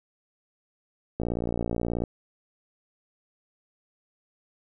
click train, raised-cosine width 2 ms, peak -15 dBFS, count 50, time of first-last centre 1.2-2.038 s, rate 58.5 Hz, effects none

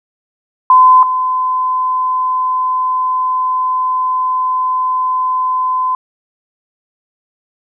sine tone pair in turn, 1021 / 1021 Hz, C6 / C6, -43 / -43 cents, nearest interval unison, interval 0 cents, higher neither, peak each -3 / -12 dBFS, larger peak first, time 0.7-1.03 / 1.03-5.95 s, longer second, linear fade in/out 2 ms, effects none

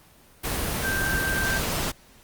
sine tone in noise, 1568 Hz, G6, in tune, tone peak -25 dBFS, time 0.83-1.59 s, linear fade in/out 20 ms, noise pink, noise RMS -27 dBFS, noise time 0.43-1.92 s, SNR -1 dB, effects pink hiss -54 dBFS RMS until 2.23 s + Opus 24 kbps

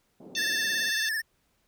pink band-pass noise, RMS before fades -47 dBFS, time 0.2-0.9 s, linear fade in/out 5 ms, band 180 to 630 Hz, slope 24 dB/octave
harmonic tone, 889 Hz, A5, 18 cents sharp, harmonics 3 / 4 / 5 / 6 / 7, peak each -38 / -33 / -38 / -40 / -37 dBFS, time 0.35-1.09 s, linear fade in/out 2 ms
square tone with vibrato, 1760 Hz, A6, in tune, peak -28 dBFS, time 0.36-1.22 s, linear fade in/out 20 ms, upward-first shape sine, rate 18 Hz, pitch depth 68 cents each way
effects pink hiss -71 dBFS RMS until 1.67 s

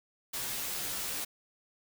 white noise with comb filter, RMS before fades -36 dBFS, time 0.33-1.25 s, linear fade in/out 10 ms, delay 12 ms, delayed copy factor -0.75, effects none

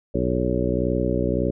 harmonic tone, 61.74 Hz, B1, in tune, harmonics 1 / 2 / 3 / 4 / 5 / 6 / 7 / 9, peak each -28 / -28 / -28 / -28 / -28 / -28 / -28 / -28 dBFS, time 0.14-1.51 s, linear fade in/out 10 ms, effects none

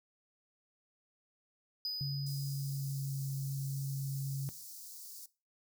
triangle tone with exponential decay, 4978 Hz, D#8, in tune, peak -32 dBFS, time 1.85-3.42 s, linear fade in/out 1 ms, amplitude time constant 340 ms
sine tone with pitch glide, 139.5 to 137.1 Hz, C#3 to C#3, +11 to -19 cents, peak -34 dBFS, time 2.01-4.49 s, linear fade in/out 0 ms, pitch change -30 cents, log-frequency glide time 2.27-3.26 s
white high-pass noise, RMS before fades -49 dBFS, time 2.26-5.26 s, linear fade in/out 5 ms, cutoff 4500 Hz, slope 48 dB/octave
effects noise-tail reverb RT60 0.3 s tail -19 dB re dry

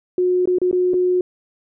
sine tone with dropouts, 362.6 Hz, F#4, 35 cents flat, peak -14 dBFS, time 0.18-1.21 s, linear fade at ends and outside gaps 2 ms, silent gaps 0.456-0.474 / 0.585-0.616 / 0.713-0.728 / 0.935-0.94 s, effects none

